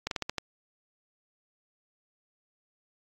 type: slowing click train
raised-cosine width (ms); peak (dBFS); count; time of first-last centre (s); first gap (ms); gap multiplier
0.2; -13; 6; 0.07-0.383; 42; 1.2
effects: AAC 64 kbps